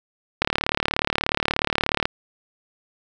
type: click train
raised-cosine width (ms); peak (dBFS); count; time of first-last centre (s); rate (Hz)
0.3; -3; 61; 0.42-2.055; 36.7
effects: none